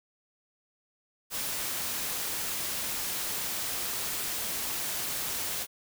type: noise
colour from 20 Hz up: white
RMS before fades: -33 dBFS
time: 1.3-5.67 s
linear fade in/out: 50 ms
effects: none